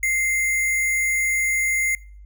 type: tone with sample-and-hold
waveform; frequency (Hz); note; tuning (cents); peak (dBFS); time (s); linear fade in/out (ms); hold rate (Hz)
sine; 2093; C7; 0; -18; 0.03-1.95; 2; 8820
effects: noise-tail reverb RT60 0.5 s tail -25 dB re dry + added 50 Hz sine -40 dBFS peak until 2.25 s